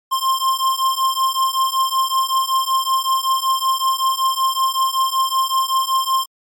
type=beating tone pair; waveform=square; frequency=1053 / 1058.3 Hz; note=C6 / C6; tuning=+11 / +19 cents; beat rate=5.3 Hz; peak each=-20 / -19 dBFS; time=0.11-6.26 s; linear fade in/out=20 ms; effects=MP3 96 kbps